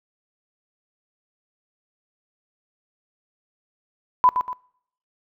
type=tone with echo; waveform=sine; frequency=1001 Hz; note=B5; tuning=23 cents sharp; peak=-11 dBFS; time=4.24-4.29 s; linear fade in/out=0 ms; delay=120 ms; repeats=2; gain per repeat=-8 dB; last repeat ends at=4.53 s; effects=noise-tail reverb RT60 0.7 s tail -24 dB re dry